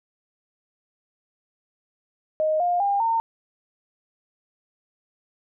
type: tone with pitch steps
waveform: sine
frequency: 622.3 / 706.6 / 802.4 / 911.1 Hz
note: D#5 / F5 / G5 / A#5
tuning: 0 / +20 / +40 / -40 cents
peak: -19 dBFS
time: 2.4-3.2 s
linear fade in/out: 0 ms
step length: 200 ms
effects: none